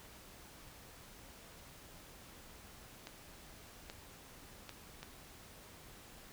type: clicks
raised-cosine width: 0.2 ms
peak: -28 dBFS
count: 4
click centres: 3.071 / 3.899 / 4.693 / 5.03 s
effects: pink hiss -56 dBFS RMS until 6.32 s